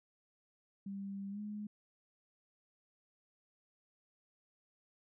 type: tone with pitch glide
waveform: sine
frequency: 197.4 to 209.1 Hz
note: G3 to G#3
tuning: +12 to +12 cents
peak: -40 dBFS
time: 0.86-1.67 s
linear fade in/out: 5 ms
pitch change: +100 cents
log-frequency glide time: 1.3-1.4 s
effects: none